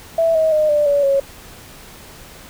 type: tone with pitch steps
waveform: sine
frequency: 659.3 / 636.1 / 613.7 / 592.1 / 571.3 / 551.2 Hz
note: E5 / D#5 / D#5 / D5 / D5 / C#5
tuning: 0 / +38 / -24 / +14 / -48 / -10 cents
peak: -12 dBFS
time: 0.18-1.2 s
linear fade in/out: 5 ms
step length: 170 ms
effects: pink hiss -40 dBFS RMS until 2.49 s